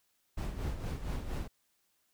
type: noise with tremolo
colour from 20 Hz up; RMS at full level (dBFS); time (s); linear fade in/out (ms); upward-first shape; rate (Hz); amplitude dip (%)
brown; -34; 0.37-1.48; 10; sine; 4.3; 60
effects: white hiss -75 dBFS RMS until 2.13 s